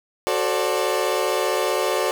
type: chord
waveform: 30% pulse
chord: D dominant seventh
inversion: first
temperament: equal with one note detuned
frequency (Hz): 370 / 440 / 532.1 / 587.3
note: F#4 / A4 / C5 / D5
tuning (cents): 0 / 0 / +29 / 0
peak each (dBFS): -23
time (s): 0.27-2.11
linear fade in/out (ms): 0
effects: 7-bit